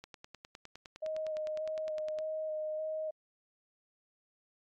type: click train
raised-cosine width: 0.2 ms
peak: -30 dBFS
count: 22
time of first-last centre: 0.04-2.187 s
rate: 9.78 Hz
type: tone with vibrato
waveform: sine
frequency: 622.3 Hz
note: D#5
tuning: in tune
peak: -34 dBFS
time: 1.02-3.11 s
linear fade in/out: 10 ms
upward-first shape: square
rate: 1.7 Hz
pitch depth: 12 cents each way
effects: AAC 64 kbps